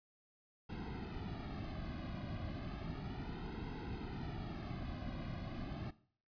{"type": "noise with flanger", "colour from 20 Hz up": "brown", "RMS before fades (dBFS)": -44, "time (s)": [0.69, 5.91], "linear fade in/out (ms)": 10, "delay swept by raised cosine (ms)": [1.7, 2.24], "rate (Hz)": 0.33, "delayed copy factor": -0.95, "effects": ["noise-tail reverb RT60 0.5 s tail -18 dB re dry", "resampled to 11025 Hz"]}